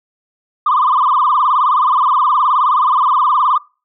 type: tone with vibrato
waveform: sine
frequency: 1104 Hz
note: C#6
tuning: 7 cents flat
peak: -9 dBFS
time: 0.66-3.58 s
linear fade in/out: 5 ms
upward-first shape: sine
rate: 19 Hz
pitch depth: 190 cents each way
effects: noise-tail reverb RT60 0.3 s tail -21 dB re dry + tanh soft clip ceiling -5 dBFS